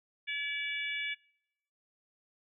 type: harmonic tone with a mistuned harmonic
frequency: 575 Hz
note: D5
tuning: 37 cents flat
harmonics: 3 / 4 / 5 / 6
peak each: -40 / -35 / -42 / -42 dBFS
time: 0.27-1.15 s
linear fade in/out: 20 ms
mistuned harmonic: 3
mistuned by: -21 cents
effects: noise-tail reverb RT60 0.8 s tail -25 dB re dry